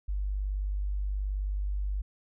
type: tone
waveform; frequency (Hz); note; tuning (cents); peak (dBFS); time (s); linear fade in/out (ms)
sine; 49.4; G1; +14; -28; 0.08-2.02; 10
effects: none